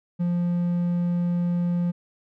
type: tone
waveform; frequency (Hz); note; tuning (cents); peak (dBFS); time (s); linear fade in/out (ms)
triangle; 174.61; F3; 0; -19; 0.19-1.92; 20
effects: none